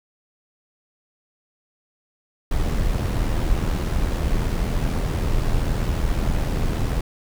brown noise with amplitude modulation, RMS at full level -19 dBFS, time 2.51-7.01 s, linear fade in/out 5 ms, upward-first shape sine, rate 80.8 Hz, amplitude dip 50%, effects none

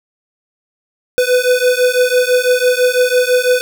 square beating tone pair, 496.3 / 502.3 Hz, B4 / B4, +8 / +29 cents, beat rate 6 Hz, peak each -14 dBFS, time 1.18-3.61 s, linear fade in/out 0 ms, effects none

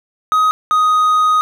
triangle tone pair in turn, 1259 / 1248.9 Hz, D#6 / D#6, +20 / +6 cents, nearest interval unison, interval 14 cents, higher first, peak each -8 dBFS, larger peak neither, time 0.32-0.51 / 0.71-1.41 s, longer second, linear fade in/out 0 ms, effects none

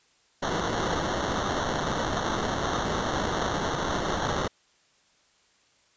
violet noise with sample-and-hold, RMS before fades -28 dBFS, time 0.42-4.48 s, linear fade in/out 10 ms, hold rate 2450 Hz, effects white hiss -64 dBFS RMS until 5.96 s + resampled to 16000 Hz

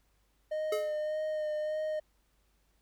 triangle tone with vibrato, 614 Hz, D#5, 23 cents flat, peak -29 dBFS, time 0.51-2 s, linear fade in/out 10 ms, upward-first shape sine, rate 1.7 Hz, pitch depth 19 cents each way
square tone with exponential decay, 426.8 Hz, G#4, 47 cents sharp, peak -29 dBFS, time 0.72-0.99 s, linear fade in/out 5 ms, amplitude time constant 58 ms
effects added 50 Hz sine -70 dBFS peak until 2.81 s + pink hiss -74 dBFS RMS until 2.81 s

